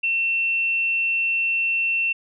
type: tone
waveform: sine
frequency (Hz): 2700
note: E7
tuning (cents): +41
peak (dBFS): -19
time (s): 0.03-2.13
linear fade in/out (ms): 10
effects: none